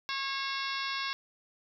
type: harmonic tone with a mistuned harmonic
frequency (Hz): 545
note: C#5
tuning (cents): -29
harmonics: 2 / 3 / 4 / 5 / 6 / 7 / 8 / 9 / 10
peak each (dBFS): -37 / -39 / -40 / -41 / -42 / -42 / -43 / -44 / -44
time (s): 0.09-1.13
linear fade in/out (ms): 0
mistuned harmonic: 6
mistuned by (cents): +75
effects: none